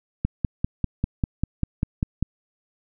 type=click train; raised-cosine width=5 ms; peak=-9 dBFS; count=11; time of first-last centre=0.25-2.226 s; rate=5.06 Hz; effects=none